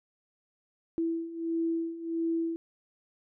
sine beating tone pair, 329.6 / 331.1 Hz, E4 / E4, 0 / +8 cents, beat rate 1.5 Hz, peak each -34 / -30 dBFS, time 0.98-2.56 s, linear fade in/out 0 ms, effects none

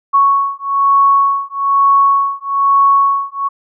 sine beating tone pair, 1108.7 / 1109.8 Hz, C#6 / C#6, 0 / +2 cents, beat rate 1.1 Hz, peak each -12 dBFS, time 0.13-3.49 s, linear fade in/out 20 ms, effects none

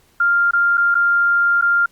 sine tone with dropouts, 1396.9 Hz, F6, in tune, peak -12 dBFS, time 0.2-1.86 s, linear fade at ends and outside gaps 5 ms, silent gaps 0.51-0.533 / 0.773-0.777 / 0.945-0.951 / 1.613-1.622 s, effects pink hiss -56 dBFS RMS until 1.91 s + Opus 48 kbps

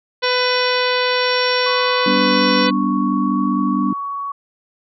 harmonic tone, 499.4 Hz, B4, 19 cents sharp, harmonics 1 / 2 / 3 / 4 / 5 / 6 / 7 / 8 / 9, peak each -19 / -22 / -24 / -25 / -26 / -27 / -27 / -28 / -29 dBFS, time 0.22-2.71 s, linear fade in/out 20 ms
sine tone with tremolo, 5490 Hz, F8, 31 cents flat, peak -23 dBFS, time 0.23-2.67 s, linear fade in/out 5 ms, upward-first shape sine, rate 1 Hz, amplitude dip 60%
sine tone with pitch glide, 1108.7 to 1121.6 Hz, C#6 to C#6, 0 to +20 cents, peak -22 dBFS, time 1.66-4.32 s, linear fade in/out 5 ms, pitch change +20 cents, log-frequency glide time 2.69-3.48 s
sine chord, G major, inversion none, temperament equal with one note detuned, 196 / 246.9 / 291.3 Hz, G3 / B3 / D4, 0 / 0 / -14 cents, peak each -20 dBFS, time 2.06-3.93 s, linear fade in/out 5 ms
effects none

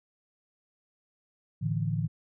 sine chord, A suspended fourth, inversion none, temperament just, 110 / 146.67 / 165 Hz, A2 / D3 / E3, 0 / -2 / +2 cents, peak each -31 dBFS, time 1.61-2.08 s, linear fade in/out 20 ms, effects none

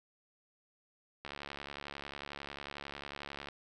click train, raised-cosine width 0.3 ms, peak -26 dBFS, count 160, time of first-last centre 1.25-3.486 s, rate 71.1 Hz, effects none

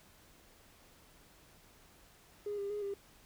triangle tone with pitch steps, 412.5 / 400.6 / 415.4 / 399.1 Hz, G#4 / G4 / G#4 / G4, -12 / +38 / 0 / +31 cents, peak -32 dBFS, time 2.46-2.94 s, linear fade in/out 5 ms, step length 120 ms, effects tanh soft clip ceiling -33 dBFS + pink hiss -62 dBFS RMS until 3.25 s

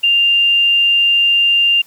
sine tone, 2794 Hz, F7, in tune, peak -9 dBFS, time 0.03-1.82 s, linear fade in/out 10 ms, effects white hiss -47 dBFS RMS until 1.86 s

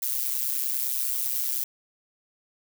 violet noise with amplitude modulation, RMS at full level -24 dBFS, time 0.02-1.64 s, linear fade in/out 5 ms, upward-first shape sine, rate 130 Hz, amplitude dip 85%, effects none

